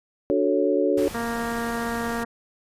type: chord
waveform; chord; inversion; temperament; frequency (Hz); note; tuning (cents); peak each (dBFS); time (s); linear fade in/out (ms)
sine; D major seventh; none; equal; 293.7 / 370 / 440 / 554.4; D4 / F#4 / A4 / C#5; 0 / 0 / 0 / 0; -24; 0.3-1.08; 0
type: noise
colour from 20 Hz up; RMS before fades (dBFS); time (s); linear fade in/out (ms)
pink; -37; 0.97-2.24; 10
type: harmonic tone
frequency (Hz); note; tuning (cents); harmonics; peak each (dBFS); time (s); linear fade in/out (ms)
233.1; A#3; 0; 1 / 2 / 3 / 4 / 5 / 6 / 7 / 8; -29 / -32 / -34 / -35 / -36 / -37 / -37 / -38; 1.14-2.25; 10
effects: resampled to 32000 Hz